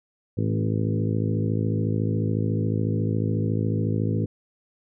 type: harmonic tone with a mistuned harmonic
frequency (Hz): 54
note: A1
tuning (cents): -32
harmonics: 2 / 3 / 4 / 5 / 6 / 7 / 8 / 9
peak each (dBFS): -24 / -28 / -30 / -32 / -34 / -35 / -36 / -37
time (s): 0.37-4.26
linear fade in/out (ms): 10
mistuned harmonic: 5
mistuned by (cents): -16
effects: none